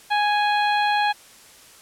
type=harmonic tone; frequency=830.6 Hz; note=G#5; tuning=in tune; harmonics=1 / 2 / 3 / 4 / 5; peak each=-19 / -25 / -29 / -31 / -33 dBFS; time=0.1-1.13 s; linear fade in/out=20 ms; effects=white hiss -48 dBFS RMS until 1.81 s + low-pass 11000 Hz 12 dB/octave